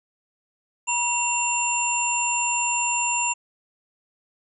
sine tone cluster, 960 / 2745 / 7200 Hz, B5 / F7 / A8, -49 / -31 / +39 cents, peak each -26 / -25 / -25 dBFS, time 0.87-3.34 s, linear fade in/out 20 ms, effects none

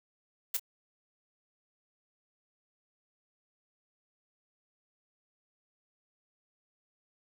blue noise with echo, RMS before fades -30 dBFS, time 0.54-0.57 s, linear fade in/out 5 ms, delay 26 ms, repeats 1, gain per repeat -13 dB, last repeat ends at 0.596 s, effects none

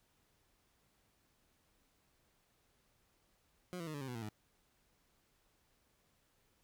20% pulse tone with pitch steps, 180 / 166.98 / 154.9 / 143.69 / 133.3 / 123.66 / 114.71 / 106.41 Hz, F#3 / E3 / D#3 / D3 / C3 / B2 / A#2 / G#2, -47 / +23 / -7 / -37 / +33 / +3 / -27 / +43 cents, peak -37 dBFS, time 3.73-4.29 s, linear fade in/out 0 ms, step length 70 ms, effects pink hiss -75 dBFS RMS until 6.63 s

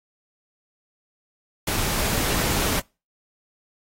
pink noise, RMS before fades -24 dBFS, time 1.67-2.8 s, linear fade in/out 5 ms, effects noise-tail reverb RT60 0.3 s tail -26 dB re dry + AAC 48 kbps

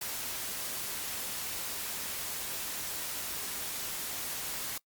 white noise, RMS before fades -37 dBFS, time 0.01-4.78 s, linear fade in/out 5 ms, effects noise-tail reverb RT60 0.1 s tail -23 dB re dry + Opus 48 kbps

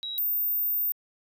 sine tone pair in turn, 3860 / 14573 Hz, B7 / A#9, -40 / -40 cents, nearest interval octave + major seventh, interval 2300 cents, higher second, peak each -31 / -22 dBFS, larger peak second, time 0.03-0.18 / 0.18-0.92 s, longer second, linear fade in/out 0 ms, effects tanh soft clip ceiling -22 dBFS

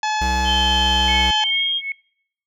harmonic tone, 857 Hz, A5, 46 cents flat, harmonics 1 / 2 / 3 / 4 / 5 / 6 / 7 / 8, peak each -20 / -26 / -30 / -32 / -34 / -36 / -37 / -38 dBFS, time 0.03-1.44 s, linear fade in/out 2 ms
square tone with vibrato, 64.3 Hz, C2, 30 cents flat, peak -22 dBFS, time 0.21-1.31 s, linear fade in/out 5 ms, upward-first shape triangle, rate 6.3 Hz, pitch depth 10 cents each way
sine tone with pitch glide, 3111 to 3234 Hz, G7 to G#7, -14 to -47 cents, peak -18 dBFS, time 0.44-1.82 s, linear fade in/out 50 ms, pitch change +67 cents, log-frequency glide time 1.41-1.6 s
sine tone with tremolo, 2200 Hz, C#7, 14 cents flat, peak -20 dBFS, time 1.08-1.92 s, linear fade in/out 2 ms, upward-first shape sine, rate 2.6 Hz, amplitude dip 100%
effects noise-tail reverb RT60 0.7 s tail -26 dB re dry

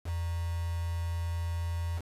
sine tone with quantisation, 84.8 Hz, E2, 50 cents sharp, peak -30 dBFS, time 0.04-2.02 s, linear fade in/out 50 ms, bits 7, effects resampled to 32000 Hz

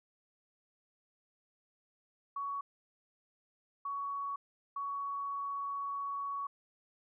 sine tone bursts at uneven times, 1121 Hz, C#6, 19 cents sharp, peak -35 dBFS, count 3, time 2.36-2.61 / 3.85-4.36 / 4.76-6.47 s, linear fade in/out 5 ms, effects none

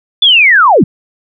sine linear sweep, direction down, 3520 to 127.6 Hz, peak -3 dBFS, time 0.22-0.84 s, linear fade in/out 5 ms, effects none

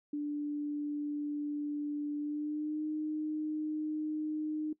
sine tone with pitch glide, 293.7 to 306.9 Hz, D4 to D#4, 0 to -24 cents, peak -32 dBFS, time 0.13-4.73 s, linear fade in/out 5 ms, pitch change +76 cents, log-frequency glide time 2.17-2.85 s, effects noise-tail reverb RT60 0.1 s tail -19 dB re dry

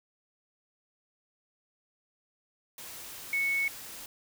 sine tone in noise, 2210 Hz, C#7, 6 cents flat, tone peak -26 dBFS, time 3.33-3.68 s, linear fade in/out 2 ms, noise white, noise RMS -44 dBFS, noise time 2.78-4.06 s, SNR +15 dB, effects none

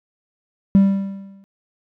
triangle tone with exponential decay, 196 Hz, G3, in tune, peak -4 dBFS, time 0.75-1.44 s, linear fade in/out 0 ms, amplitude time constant 150 ms, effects tanh soft clip ceiling -3 dBFS

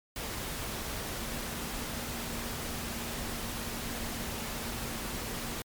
sine tone in noise, 233.1 Hz, A#3, in tune, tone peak -44 dBFS, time 1.17-5.58 s, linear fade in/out 2 ms, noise pink, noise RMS -37 dBFS, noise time 0.16-5.62 s, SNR -10 dB, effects MP3 96 kbps

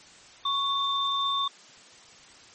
sine tone pair together, 1108.7 / 3578 Hz, C#6 / A7, 0 / +28 cents, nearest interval octave + minor sixth, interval 2028 cents, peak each -27 dBFS, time 0.45-1.48 s, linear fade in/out 5 ms, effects white hiss -51 dBFS RMS until 2.54 s + MP3 32 kbps

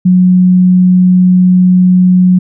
sine tone, 182.4 Hz, F#3, 24 cents flat, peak -3 dBFS, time 0.05-2.39 s, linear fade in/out 10 ms, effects none

